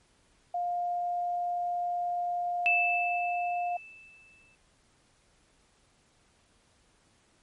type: tone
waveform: sine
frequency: 705 Hz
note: F5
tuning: 16 cents sharp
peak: -28 dBFS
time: 0.54-3.77 s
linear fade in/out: 5 ms
type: tone with exponential decay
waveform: sine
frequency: 2637 Hz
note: E7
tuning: in tune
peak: -21 dBFS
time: 2.66-4.55 s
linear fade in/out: 0 ms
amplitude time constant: 410 ms
effects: pink hiss -66 dBFS RMS until 7.42 s + MP3 48 kbps